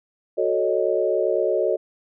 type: chord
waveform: sine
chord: D# half-diminished seventh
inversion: first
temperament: equal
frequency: 370 / 440 / 554.4 / 622.3 Hz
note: F#4 / A4 / C#5 / D#5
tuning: 0 / 0 / 0 / 0 cents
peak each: -24 dBFS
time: 0.37-1.77 s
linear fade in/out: 20 ms
effects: none